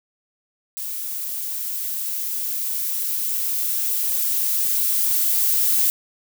violet noise with level ramp, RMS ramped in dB -29 to -18 dBFS, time 0.77-5.9 s, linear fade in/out 0 ms, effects none

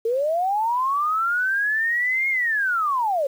sine linear two-way sweep, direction up then down, 440 to 2162 to 525 Hz, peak -19 dBFS, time 0.05-3.27 s, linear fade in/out 5 ms, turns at 2.29 s, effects 8-bit

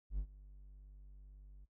triangle tone with ADSR envelope, 49 Hz, G1, in tune, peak -31 dBFS, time 0.1-1.66 s, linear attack 86 ms, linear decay 75 ms, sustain -20 dB, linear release 21 ms, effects noise-tail reverb RT60 0.1 s tail -20 dB re dry

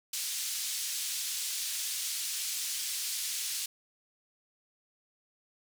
white band-pass noise, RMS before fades -35 dBFS, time 0.13-3.66 s, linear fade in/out 5 ms, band 3300 to 9300 Hz, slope 12 dB/octave, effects none

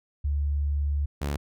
sine / sawtooth tone pair in turn, 72.1 / 71.69 Hz, D2 / D2, -31 / -41 cents, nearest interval unison, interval 10 cents, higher first, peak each -23 dBFS, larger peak neither, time 0.24-1.06 / 1.21-1.37 s, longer first, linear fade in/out 10 ms, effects none

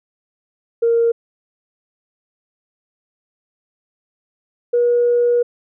sine tone pair in turn, 464.7 / 480.8 Hz, A#4 / B4, -5 / -46 cents, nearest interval minor second, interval 59 cents, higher second, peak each -11 dBFS, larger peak neither, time 0.82-1.12 / 4.73-5.43 s, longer second, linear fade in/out 10 ms, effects tanh soft clip ceiling -7 dBFS

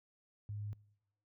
sine tone, 103.83 Hz, G#2, in tune, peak -39 dBFS, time 0.49-0.73 s, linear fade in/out 0 ms, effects noise-tail reverb RT60 0.9 s tail -24 dB re dry + high-pass 60 Hz 12 dB/octave

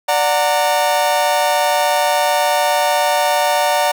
40% pulse chord, D augmented, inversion none, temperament just, 587.3 / 734.2 / 917.7 Hz, D5 / F#5 / A#5, 0 / -14 / -27 cents, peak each -17 dBFS, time 0.08-3.92 s, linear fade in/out 10 ms, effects none

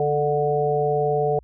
harmonic tone with a mistuned harmonic, 146.83 Hz, D3, in tune, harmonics 1 / 3 / 4 / 5, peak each -27 / -21 / -27 / -24 dBFS, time 0-1.39 s, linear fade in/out 2 ms, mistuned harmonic 4, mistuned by +28 cents, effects added 60 Hz sine -48 dBFS peak until 1.43 s

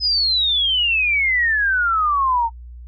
sine exponential sweep, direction down, 5120 to 897 Hz, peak -15 dBFS, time 0-2.5 s, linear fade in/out 50 ms, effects noise-tail reverb RT60 0.1 s tail -26 dB re dry + added 60 Hz sine -34 dBFS peak until 2.87 s

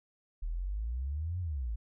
sine exponential two-way sweep, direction up then down, 37.83 to 92.5 to 51.2 Hz, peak -32 dBFS, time 0.42-1.76 s, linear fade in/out 10 ms, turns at 1.4 s, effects none

